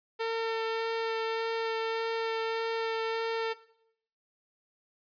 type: tone with vibrato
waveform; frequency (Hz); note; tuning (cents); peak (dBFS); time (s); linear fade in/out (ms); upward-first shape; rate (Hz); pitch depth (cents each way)
sawtooth; 451.6; A4; +45; -25; 0.19-3.54; 20; sine; 1.7; 10
effects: noise-tail reverb RT60 0.7 s tail -18 dB re dry + resampled to 11025 Hz